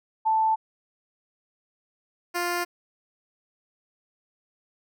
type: tone pair in turn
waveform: sine / 10% pulse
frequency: 881 / 350.2 Hz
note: A5 / F4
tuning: +2 / +5 cents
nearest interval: octave + major third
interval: 1597 cents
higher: first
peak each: -19 / -17 dBFS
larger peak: second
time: 0.25-0.56 / 2.34-2.65 s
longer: neither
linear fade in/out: 20 ms
effects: none